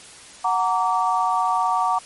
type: chord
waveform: sine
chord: Gb augmented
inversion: none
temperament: just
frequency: 740 / 925 / 1156.2 Hz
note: Gb5 / Bb5 / D6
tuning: 0 / -14 / -27 cents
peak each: -22 dBFS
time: 0.44-1.99 s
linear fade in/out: 10 ms
effects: white hiss -43 dBFS RMS until 2.05 s + MP3 48 kbps